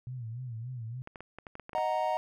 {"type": "tone with vibrato", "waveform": "sine", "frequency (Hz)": 119.7, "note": "A#2", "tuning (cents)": 46, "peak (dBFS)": -36, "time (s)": [0.07, 1.02], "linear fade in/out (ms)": 0, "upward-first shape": "sine", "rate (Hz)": 3.5, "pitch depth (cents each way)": 130}
{"type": "clicks", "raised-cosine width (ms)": 0.5, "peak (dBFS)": -28, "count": 10, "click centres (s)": [1.074, 1.158, 1.206, 1.386, 1.468, 1.554, 1.597, 1.694, 1.732, 1.782]}
{"type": "chord", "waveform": "triangle", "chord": "D# minor", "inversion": "none", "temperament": "equal", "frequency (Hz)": [622.3, 740, 932.3], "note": ["D#5", "F#5", "A#5"], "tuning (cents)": [0, 0, 0], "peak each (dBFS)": -30, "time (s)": [1.75, 2.17], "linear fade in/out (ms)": 0}
{"effects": []}